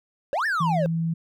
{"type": "exponential two-way sweep", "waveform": "triangle", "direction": "up then down", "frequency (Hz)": [515, 1864.7, 515], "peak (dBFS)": -20, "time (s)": [0.33, 0.86], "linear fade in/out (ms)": 0, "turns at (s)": 0.46}
{"type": "tone", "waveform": "sine", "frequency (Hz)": 164.81, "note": "E3", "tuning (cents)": 0, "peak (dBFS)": -22, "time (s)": [0.6, 1.14], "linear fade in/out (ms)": 10}
{"effects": []}